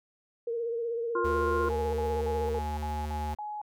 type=tone with vibrato; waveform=sine; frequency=465.5 Hz; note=A#4; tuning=2 cents flat; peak=-29 dBFS; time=0.47-2.59 s; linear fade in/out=5 ms; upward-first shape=sine; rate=16 Hz; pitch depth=40 cents each way
type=harmonic tone; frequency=352.2 Hz; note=F4; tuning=15 cents sharp; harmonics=1 / 3 / 4; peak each=-31 / -30 / -35 dBFS; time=1.15-1.69 s; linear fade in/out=5 ms
type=tone; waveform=square; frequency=75.2 Hz; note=D2; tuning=42 cents sharp; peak=-33 dBFS; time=1.24-3.35 s; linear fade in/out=10 ms
type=tone bursts; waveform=sine; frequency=841 Hz; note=G#5; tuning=22 cents sharp; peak=-34 dBFS; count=7; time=1.7-3.616 s; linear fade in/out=2 ms; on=230 ms; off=51 ms
effects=none